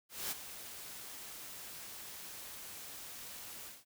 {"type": "noise with ADSR envelope", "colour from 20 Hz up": "white", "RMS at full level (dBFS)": -37, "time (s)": [0.09, 3.85], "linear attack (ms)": 220, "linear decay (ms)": 25, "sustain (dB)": -11, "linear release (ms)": 190, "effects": []}